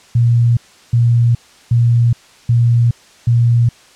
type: tone bursts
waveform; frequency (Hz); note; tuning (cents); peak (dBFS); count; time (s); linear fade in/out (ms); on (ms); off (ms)
sine; 118.4; A#2; +27; -8; 5; 0.15-3.69; 5; 420; 360
effects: white hiss -45 dBFS RMS until 3.95 s + low-pass 7000 Hz 12 dB/octave